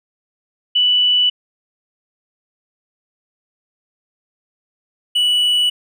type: tone pair in turn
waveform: sine / triangle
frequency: 2967 / 2951 Hz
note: F#7 / F#7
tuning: +4 / -5 cents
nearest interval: unison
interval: 9 cents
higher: first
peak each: -11 dBFS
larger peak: neither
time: 0.75-1.3 / 5.15-5.7 s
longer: neither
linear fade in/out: 10 ms
effects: none